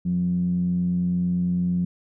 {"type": "tone with low-pass filter", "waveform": "10% pulse", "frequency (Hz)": 88.9, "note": "F2", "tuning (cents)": 31, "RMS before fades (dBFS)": -23, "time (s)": [0.05, 1.85], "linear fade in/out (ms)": 5, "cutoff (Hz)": 180, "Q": 8.6, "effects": []}